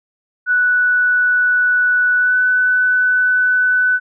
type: tone with pitch glide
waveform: sine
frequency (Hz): 1480 to 1498.1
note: F#6 to F#6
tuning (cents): 0 to +21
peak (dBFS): -11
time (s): 0.46-4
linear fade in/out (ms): 50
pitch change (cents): +21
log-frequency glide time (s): 2.18-2.36
effects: none